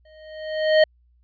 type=tone with exponential growth; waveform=square; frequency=622.3 Hz; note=D#5; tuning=in tune; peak=-11 dBFS; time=0.05-0.84 s; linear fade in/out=5 ms; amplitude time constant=170 ms; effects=added 60 Hz sine -56 dBFS peak until 1.23 s + resampled to 11025 Hz